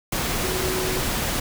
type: tone in noise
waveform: sine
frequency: 371.5 Hz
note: F#4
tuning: 7 cents sharp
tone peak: -27 dBFS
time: 0.43-1 s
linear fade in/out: 5 ms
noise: pink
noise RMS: -25 dBFS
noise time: 0.12-1.4 s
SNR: -5 dB
effects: none